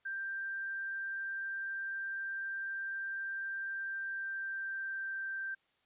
sine tone with pitch glide, 1578 to 1568 Hz, G6 to G6, +11 to 0 cents, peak -36 dBFS, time 0.05-5.55 s, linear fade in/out 10 ms, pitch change -11 cents, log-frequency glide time 3.7-5.15 s, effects white hiss -74 dBFS RMS until 5.85 s + resampled to 8000 Hz

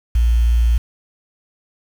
sine tone with quantisation, 58.27 Hz, A#1, in tune, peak -11 dBFS, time 0.15-0.78 s, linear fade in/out 5 ms, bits 6, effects none

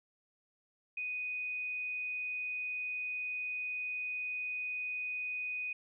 sine tone, 2489 Hz, D#7, in tune, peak -35 dBFS, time 0.97-5.73 s, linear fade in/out 5 ms, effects none

